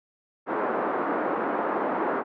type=band-pass noise; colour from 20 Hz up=pink; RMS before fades=-27 dBFS; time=0.46-2.24 s; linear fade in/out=50 ms; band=280 to 1400 Hz; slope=24 dB/octave; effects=none